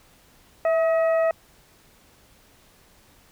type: harmonic tone with a mistuned harmonic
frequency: 637 Hz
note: D#5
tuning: 41 cents sharp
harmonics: 1 / 2 / 3 / 4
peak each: -18 / -31 / -33 / -41 dBFS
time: 0.65-1.31 s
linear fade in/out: 2 ms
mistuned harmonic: 1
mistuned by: +46 cents
effects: pink hiss -56 dBFS RMS until 3.31 s